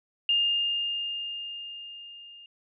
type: tone with level ramp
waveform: sine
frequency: 2818 Hz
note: F7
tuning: 15 cents sharp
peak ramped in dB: -20 to -46 dBFS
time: 0.29-2.46 s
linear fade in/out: 2 ms
effects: none